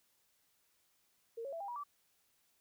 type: tone with pitch steps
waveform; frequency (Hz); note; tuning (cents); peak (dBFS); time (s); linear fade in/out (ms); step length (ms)
sine; 459.5 / 552.8 / 665 / 800 / 962.5 / 1157.9; A#4 / C#5 / E5 / G5 / B5 / D6; -25 / -5 / +15 / +35 / -45 / -25; -40; 1.37-1.838; 10; 78
effects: white hiss -75 dBFS RMS until 2.6 s